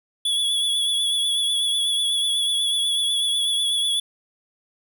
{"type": "tone with vibrato", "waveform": "square", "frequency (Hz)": 3398, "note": "G#7", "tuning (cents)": 39, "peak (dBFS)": -20, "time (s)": [0.25, 4], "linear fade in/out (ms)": 5, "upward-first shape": "sine", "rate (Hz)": 8.1, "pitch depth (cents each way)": 33, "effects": []}